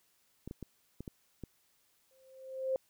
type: clicks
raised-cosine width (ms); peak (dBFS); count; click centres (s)
3; -29; 6; 0.476 / 0.511 / 0.627 / 1.006 / 1.078 / 1.437
type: tone with exponential growth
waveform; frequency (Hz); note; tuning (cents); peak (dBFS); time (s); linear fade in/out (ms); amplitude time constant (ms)
sine; 526; C5; +9; -27; 2.11-2.76; 1; 140
effects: white hiss -72 dBFS RMS until 2.89 s